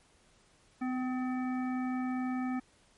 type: harmonic tone with a mistuned harmonic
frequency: 254.2 Hz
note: C4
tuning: 50 cents flat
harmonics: 1 / 3 / 5 / 7 / 9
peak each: -31 / -41 / -45 / -48 / -50 dBFS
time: 0.81-2.6 s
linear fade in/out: 10 ms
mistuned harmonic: 3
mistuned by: +16 cents
effects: pink hiss -65 dBFS RMS until 2.97 s + MP3 48 kbps